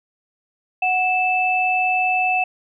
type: tone pair together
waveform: sine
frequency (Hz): 740 / 2635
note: F#5 / E7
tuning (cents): 0 / -1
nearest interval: octave + minor seventh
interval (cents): 2199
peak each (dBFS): -19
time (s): 0.82-2.44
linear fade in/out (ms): 5
effects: none